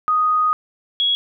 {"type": "tone pair in turn", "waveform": "sine", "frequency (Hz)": [1244.5, 3332], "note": ["D#6", "G#7"], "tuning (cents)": [0, 5], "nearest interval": "octave + perfect fourth", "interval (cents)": 1705, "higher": "second", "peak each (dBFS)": [-14, -15], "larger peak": "first", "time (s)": [[0.08, 0.53], [1, 1.15]], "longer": "first", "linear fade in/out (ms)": 0, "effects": []}